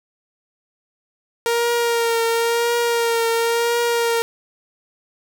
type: tone with vibrato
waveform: sawtooth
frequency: 466.2 Hz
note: A#4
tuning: in tune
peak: -13 dBFS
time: 1.46-4.22 s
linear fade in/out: 0 ms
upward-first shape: triangle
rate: 0.96 Hz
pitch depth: 31 cents each way
effects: 8-bit